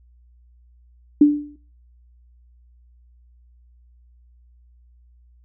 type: tone with exponential decay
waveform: sine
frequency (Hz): 293.7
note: D4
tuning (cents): 0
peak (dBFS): -5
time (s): 1.21-1.56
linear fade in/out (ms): 5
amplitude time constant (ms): 76
effects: noise-tail reverb RT60 0.4 s tail -20 dB re dry + added 60 Hz sine -50 dBFS peak until 5.44 s